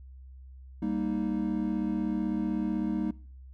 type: chord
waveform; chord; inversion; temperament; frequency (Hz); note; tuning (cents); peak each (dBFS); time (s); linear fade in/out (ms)
triangle; Eb major; first; equal with one note detuned; 197.13 / 233.1 / 311.1; G3 / Bb3 / Eb4; +10 / 0 / 0; -30; 0.82-3.11; 5
effects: noise-tail reverb RT60 0.5 s tail -23 dB re dry + added 65 Hz sine -45 dBFS peak until 3.53 s